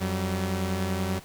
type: tone pair together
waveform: sawtooth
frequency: 90.3 / 190.9 Hz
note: F#2 / G3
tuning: -42 / -46 cents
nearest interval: octave + minor second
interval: 1296 cents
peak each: -25 dBFS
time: 0-1.2 s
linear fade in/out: 20 ms
effects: pink hiss -49 dBFS RMS until 1.24 s